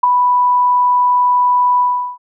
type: tone with ADSR envelope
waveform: sine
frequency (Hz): 987.8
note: B5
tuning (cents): 0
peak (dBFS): -3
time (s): 0.03-2.18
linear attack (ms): 9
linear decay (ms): 5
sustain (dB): -6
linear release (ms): 380
effects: none